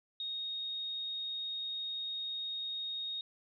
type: tone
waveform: sine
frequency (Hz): 3729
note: A#7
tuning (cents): 0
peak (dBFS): -36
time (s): 0.2-3.21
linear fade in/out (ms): 2
effects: none